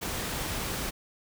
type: noise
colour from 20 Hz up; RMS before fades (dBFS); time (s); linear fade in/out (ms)
pink; -33; 0.01-0.91; 20
effects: none